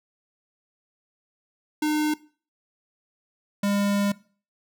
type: tone pair in turn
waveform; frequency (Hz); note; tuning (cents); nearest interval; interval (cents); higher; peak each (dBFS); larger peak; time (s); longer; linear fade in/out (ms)
square; 303.6 / 201.9; D#4 / G#3; -42 / -49; perfect fifth; 707; first; -22; neither; 1.82-2.14 / 3.63-4.12; second; 5
effects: noise-tail reverb RT60 0.4 s tail -20 dB re dry